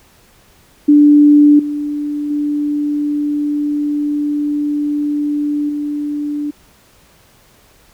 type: tone with level steps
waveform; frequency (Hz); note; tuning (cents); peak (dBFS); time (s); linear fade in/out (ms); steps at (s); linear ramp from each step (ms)
sine; 293.7; D4; 0; -4 / -17 / -14 / -17; 0.88-6.51; 10; 1.59 / 2.3 / 5.69; 5
effects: pink hiss -49 dBFS RMS until 7.93 s